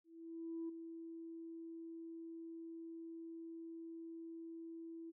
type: tone with ADSR envelope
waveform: sine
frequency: 330 Hz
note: E4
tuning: 2 cents sharp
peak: -39 dBFS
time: 0.04-5.12 s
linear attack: 650 ms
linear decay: 9 ms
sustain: -8 dB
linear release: 28 ms
effects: tanh soft clip ceiling -37 dBFS